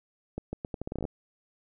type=accelerating click train; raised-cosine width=2 ms; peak=-20 dBFS; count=13; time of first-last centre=0.38-1.052 s; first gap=150 ms; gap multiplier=0.79; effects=none